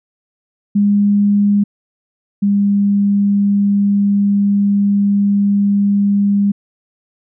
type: tone pair in turn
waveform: sine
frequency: 203.6 / 201.5 Hz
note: G#3 / G3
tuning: -34 / +48 cents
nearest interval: unison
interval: 18 cents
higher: first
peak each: -9 / -10 dBFS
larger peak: first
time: 0.75-1.64 / 2.42-6.52 s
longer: second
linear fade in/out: 10 ms
effects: none